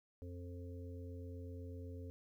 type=harmonic tone; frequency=88 Hz; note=F2; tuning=14 cents sharp; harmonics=1 / 3 / 5 / 6; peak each=-46 / -53 / -55 / -59 dBFS; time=0.22-2.1 s; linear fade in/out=0 ms; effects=13-bit